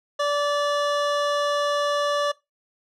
25% pulse tone, 580 Hz, D5, 22 cents flat, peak -17 dBFS, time 0.19-2.32 s, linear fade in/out 10 ms, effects noise-tail reverb RT60 0.2 s tail -20 dB re dry + low-pass 6000 Hz 12 dB/octave

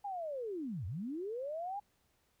sine linear two-way sweep, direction down then up, 830 to 80.4 to 830 Hz, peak -37 dBFS, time 0.04-1.8 s, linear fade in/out 10 ms, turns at 0.86 s, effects pink hiss -75 dBFS RMS until 2.4 s

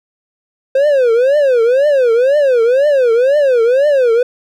triangle tone with vibrato, 520 Hz, C5, 11 cents flat, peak -6 dBFS, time 0.75-4.23 s, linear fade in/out 5 ms, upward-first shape triangle, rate 2 Hz, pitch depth 270 cents each way, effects none

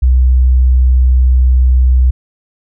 sine tone, 63.3 Hz, B1, 43 cents sharp, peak -5 dBFS, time 0.02-2.11 s, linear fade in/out 10 ms, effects none

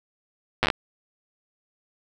slowing click train, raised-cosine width 0.3 ms, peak -4 dBFS, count 7, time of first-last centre 0.63-0.702 s, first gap 8 ms, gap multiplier 1.16, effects 7-bit

